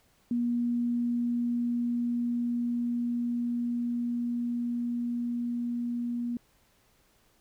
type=tone with level ramp; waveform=sine; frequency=239.3 Hz; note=A#3; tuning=46 cents sharp; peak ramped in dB=-25 to -29 dBFS; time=0.31-6.37 s; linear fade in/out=2 ms; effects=pink hiss -66 dBFS RMS until 7.4 s